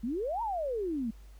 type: exponential two-way sweep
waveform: sine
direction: up then down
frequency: 213 to 955 to 213 Hz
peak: -30 dBFS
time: 0.03-1.11 s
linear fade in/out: 10 ms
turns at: 0.42 s
effects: added 50 Hz sine -48 dBFS peak until 1.39 s + pink hiss -64 dBFS RMS until 1.39 s

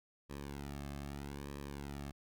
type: tone with flanger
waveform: sawtooth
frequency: 70.7 Hz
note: C#2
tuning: 35 cents sharp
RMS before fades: -45 dBFS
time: 0.29-2.12 s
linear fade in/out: 20 ms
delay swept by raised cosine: 1.4 to 2.11 ms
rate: 0.79 Hz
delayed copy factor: -0.85
effects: none

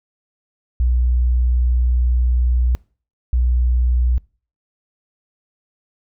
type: tone pair in turn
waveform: sine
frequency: 61.2 / 61.2 Hz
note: B1 / B1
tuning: -15 / -15 cents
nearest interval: unison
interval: 0 cents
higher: neither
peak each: -13 dBFS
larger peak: neither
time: 0.8-2.75 / 3.33-4.18 s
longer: first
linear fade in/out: 0 ms
effects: noise-tail reverb RT60 0.4 s tail -24 dB re dry

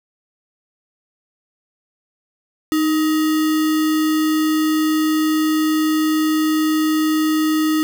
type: tone with sample-and-hold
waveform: sine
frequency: 311.1 Hz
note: D#4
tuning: in tune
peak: -14 dBFS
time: 2.72-7.83 s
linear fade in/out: 0 ms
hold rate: 1575 Hz
effects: none

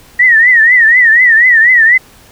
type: tone with vibrato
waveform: sine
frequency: 1893 Hz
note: A#6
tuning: 26 cents sharp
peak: -3 dBFS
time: 0.19-1.98 s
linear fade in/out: 10 ms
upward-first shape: triangle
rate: 4.1 Hz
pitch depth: 150 cents each way
effects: pink hiss -41 dBFS RMS until 2.31 s

